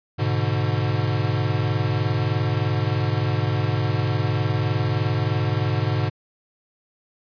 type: chord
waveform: square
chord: G# diminished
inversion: none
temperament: equal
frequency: 103.83 / 123.47 / 146.83 Hz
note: G#2 / B2 / D3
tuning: 0 / 0 / 0 cents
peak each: -24 / -25 / -27 dBFS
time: 0.18-6.1 s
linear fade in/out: 20 ms
effects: resampled to 11025 Hz